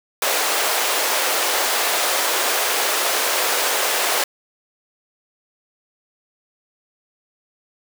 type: high-pass noise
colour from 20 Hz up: pink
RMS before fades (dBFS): -20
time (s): 0.22-4.24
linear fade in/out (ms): 2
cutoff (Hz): 460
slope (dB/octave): 24
effects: none